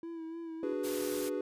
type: tone with vibrato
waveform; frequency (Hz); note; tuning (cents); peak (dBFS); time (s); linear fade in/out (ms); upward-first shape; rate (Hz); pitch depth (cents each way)
triangle; 329; E4; -3; -37; 0.03-0.73; 2; sine; 3.4; 35
type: chord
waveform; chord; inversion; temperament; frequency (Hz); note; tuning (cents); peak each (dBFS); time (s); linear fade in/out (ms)
triangle; G# half-diminished seventh; second; equal; 293.7 / 370 / 415.3 / 493.9; D4 / F#4 / G#4 / B4; 0 / 0 / 0 / 0; -36; 0.63-1.41; 2
type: noise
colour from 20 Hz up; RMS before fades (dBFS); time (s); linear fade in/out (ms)
white; -42; 0.83-1.3; 20
effects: resampled to 32000 Hz